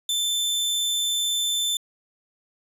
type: tone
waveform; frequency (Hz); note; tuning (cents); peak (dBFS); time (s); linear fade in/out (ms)
sawtooth; 3538; A7; +9; -19; 0.09-1.77; 2
effects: resampled to 32000 Hz